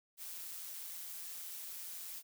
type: noise with amplitude modulation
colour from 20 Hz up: blue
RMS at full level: -44 dBFS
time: 0.17-2.23 s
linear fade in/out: 50 ms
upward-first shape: sine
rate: 172 Hz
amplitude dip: 45%
effects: none